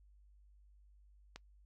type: click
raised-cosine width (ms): 0.2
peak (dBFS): -29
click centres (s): 1.36
effects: noise-tail reverb RT60 0.1 s tail -23 dB re dry + added 50 Hz sine -61 dBFS peak until 1.65 s